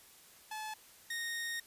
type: tone pair in turn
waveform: sawtooth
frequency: 863 / 1857.9 Hz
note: A5 / A#6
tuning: -34 / -6 cents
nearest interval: octave + minor second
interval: 1328 cents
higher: second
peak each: -36 / -33 dBFS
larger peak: second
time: 0.51-0.74 / 1.1-1.6 s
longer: second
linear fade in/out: 5 ms
effects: white hiss -59 dBFS RMS until 1.66 s + resampled to 32000 Hz